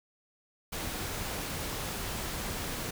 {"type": "noise", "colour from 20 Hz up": "pink", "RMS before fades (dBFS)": -36, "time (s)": [0.72, 2.91], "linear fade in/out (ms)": 10, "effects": []}